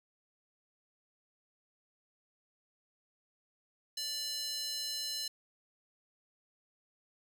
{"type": "tone with high-pass filter", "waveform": "square", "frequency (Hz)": 587.3, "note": "D5", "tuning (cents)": 0, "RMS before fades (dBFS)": -38, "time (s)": [3.97, 5.28], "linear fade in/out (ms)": 5, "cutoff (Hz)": 4200, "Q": 3, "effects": []}